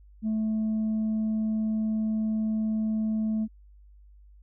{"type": "tone", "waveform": "sine", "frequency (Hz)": 218.1, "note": "A3", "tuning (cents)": -15, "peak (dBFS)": -22, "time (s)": [0.22, 3.48], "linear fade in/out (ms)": 50, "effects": ["tanh soft clip ceiling -23 dBFS", "added 50 Hz sine -50 dBFS peak until 4.42 s"]}